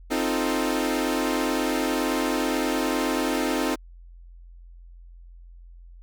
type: chord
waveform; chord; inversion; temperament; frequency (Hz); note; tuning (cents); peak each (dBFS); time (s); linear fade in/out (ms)
sawtooth; F dominant seventh; second; equal; 261.6 / 311.1 / 349.2 / 440; C4 / Eb4 / F4 / A4; 0 / 0 / 0 / 0; -23 / -23 / -27 / -27; 0.1-3.76; 20
effects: added 43 Hz sine -43 dBFS peak until 6.02 s